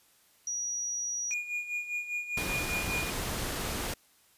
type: tone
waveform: sine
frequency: 5790 Hz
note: F#8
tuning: 38 cents flat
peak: -31 dBFS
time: 0.47-1.34 s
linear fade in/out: 2 ms
type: tone with tremolo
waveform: triangle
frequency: 2436 Hz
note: D#7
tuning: 37 cents flat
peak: -28 dBFS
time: 1.31-3.1 s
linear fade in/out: 0 ms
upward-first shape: sine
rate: 5 Hz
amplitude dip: 70%
type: noise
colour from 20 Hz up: pink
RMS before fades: -34 dBFS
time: 2.37-3.94 s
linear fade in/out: 5 ms
effects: white hiss -64 dBFS RMS until 4.37 s + resampled to 32000 Hz